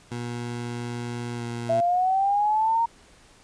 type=tone with pitch glide; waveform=20% pulse; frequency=119.9 to 118.39 Hz; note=A#2 to A#2; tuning=+49 to +27 cents; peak=-25 dBFS; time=0.11-1.81 s; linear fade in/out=10 ms; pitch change=-22 cents; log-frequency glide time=1.36-1.42 s
type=linear sweep; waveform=sine; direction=up; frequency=659.3 to 932.3 Hz; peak=-19 dBFS; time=1.69-2.86 s; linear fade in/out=10 ms
effects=pink hiss -54 dBFS RMS until 3.43 s + resampled to 22050 Hz